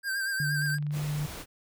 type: tone with vibrato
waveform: square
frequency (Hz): 1580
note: G6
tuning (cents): +13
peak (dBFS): -29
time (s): 0.03-0.79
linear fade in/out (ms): 50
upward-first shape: sine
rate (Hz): 8.5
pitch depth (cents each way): 45
type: tone with pitch glide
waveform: sine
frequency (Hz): 146.83 to 148.45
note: D3 to D3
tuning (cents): 0 to +19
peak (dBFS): -28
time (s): 0.4-1.26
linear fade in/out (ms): 2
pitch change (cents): +19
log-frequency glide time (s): 0.54-1.02
type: click train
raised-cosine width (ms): 0.3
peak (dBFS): -35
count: 13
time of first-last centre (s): 0.62-1.114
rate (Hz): 24.3
type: noise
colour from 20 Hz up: pink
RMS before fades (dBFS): -41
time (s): 0.91-1.46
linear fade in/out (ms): 50
effects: none